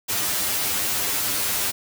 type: noise with comb filter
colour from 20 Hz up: white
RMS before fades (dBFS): -24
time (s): 0.08-1.72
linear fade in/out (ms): 20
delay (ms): 10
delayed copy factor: +0.9
effects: none